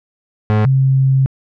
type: tone pair in turn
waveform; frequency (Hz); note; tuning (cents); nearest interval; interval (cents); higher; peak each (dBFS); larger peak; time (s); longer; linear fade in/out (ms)
35% pulse / sine; 106.9 / 133.69; A2 / C3; -49 / +38; major third; 387; second; -9; neither; 0.5-0.65 / 0.65-1.26; second; 0
effects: low-pass 2000 Hz 12 dB/octave